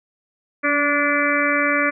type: harmonic tone with a mistuned harmonic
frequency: 290 Hz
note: D4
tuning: 22 cents flat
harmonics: 1 / 2 / 4 / 5 / 6 / 7 / 8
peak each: -24 / -24 / -24 / -24 / -24 / -24 / -24 dBFS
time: 0.63-1.91 s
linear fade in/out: 20 ms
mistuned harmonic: 1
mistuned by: -19 cents
effects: none